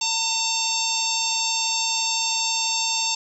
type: harmonic tone with a mistuned harmonic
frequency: 903 Hz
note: A5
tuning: 45 cents sharp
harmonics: 1 / 3 / 4 / 5 / 6 / 7 / 8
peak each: -29 / -29 / -29 / -29 / -29 / -29 / -29 dBFS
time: 0.01-3.15 s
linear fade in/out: 5 ms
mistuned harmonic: 8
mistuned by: +62 cents
effects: 9-bit